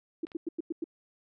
sine tone bursts, 329.6 Hz, E4, in tune, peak -29 dBFS, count 6, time 0.23-0.842 s, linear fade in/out 5 ms, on 22 ms, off 96 ms
clicks, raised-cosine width 0.3 ms, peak -34 dBFS, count 2, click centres 0.269 / 0.318 s
effects none

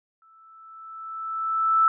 sine tone with exponential growth, 1318.5 Hz, E6, in tune, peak -14 dBFS, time 0.22-1.88 s, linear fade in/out 1 ms, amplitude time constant 360 ms, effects none

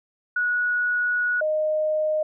sine tone pair in turn, 1462 / 617.4 Hz, F#6 / D#5, -21 / -14 cents, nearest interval octave + minor third, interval 1493 cents, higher first, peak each -20 dBFS, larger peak neither, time 0.36-1.41 / 1.41-2.23 s, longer first, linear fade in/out 5 ms, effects none

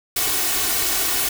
white noise with comb filter, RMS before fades -21 dBFS, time 0.16-1.29 s, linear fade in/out 5 ms, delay 2.7 ms, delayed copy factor +0.7, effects none

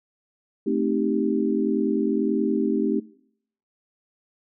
sine chord, A half-diminished seventh, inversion none, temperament equal, 220 / 261.6 / 311.1 / 392 Hz, A3 / C4 / Eb4 / G4, 0 / 0 / 0 / 0 cents, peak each -26 dBFS, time 0.66-3 s, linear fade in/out 10 ms, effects noise-tail reverb RT60 0.7 s tail -22 dB re dry

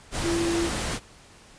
sine tone in noise, 337.8 Hz, E4, 42 cents sharp, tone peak -23 dBFS, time 0.22-0.7 s, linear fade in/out 50 ms, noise pink, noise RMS -29 dBFS, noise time 0.11-1 s, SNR +3 dB, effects pink hiss -51 dBFS RMS until 1.58 s + resampled to 22050 Hz

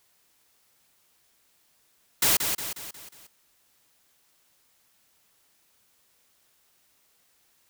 white noise with echo, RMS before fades -21 dBFS, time 2.22-2.37 s, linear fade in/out 5 ms, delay 180 ms, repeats 5, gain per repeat -6 dB, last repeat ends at 3.27 s, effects white hiss -66 dBFS RMS until 7.69 s

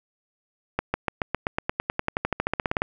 accelerating click train, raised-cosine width 0.5 ms, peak -8 dBFS, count 23, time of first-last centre 0.79-2.819 s, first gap 150 ms, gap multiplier 0.95, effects none

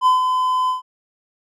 triangle tone with ADSR envelope, 1017 Hz, C6, 50 cents flat, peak -8 dBFS, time 0.01-0.82 s, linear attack 53 ms, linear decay 140 ms, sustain -6 dB, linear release 130 ms, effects none

